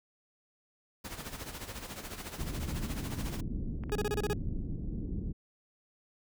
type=noise with tremolo; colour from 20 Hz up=pink; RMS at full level=-40 dBFS; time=1.04-3.41 s; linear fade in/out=10 ms; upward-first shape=sine; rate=14 Hz; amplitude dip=65%
type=low-pass noise; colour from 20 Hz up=pink; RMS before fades=-36 dBFS; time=2.38-5.33 s; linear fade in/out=20 ms; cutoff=300 Hz; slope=24 dB/octave
type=clicks; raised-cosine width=0.5 ms; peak=-30 / -31 / -31 dBFS; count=3; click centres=3.285 / 3.837 / 3.896 s
type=tone bursts; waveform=40% pulse; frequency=417.1 Hz; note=G#4; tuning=7 cents sharp; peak=-29 dBFS; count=7; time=3.92-4.331 s; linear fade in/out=0 ms; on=33 ms; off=30 ms
effects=none